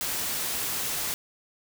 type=noise; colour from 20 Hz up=white; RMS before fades=-30 dBFS; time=0.01-1.14 s; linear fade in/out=0 ms; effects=none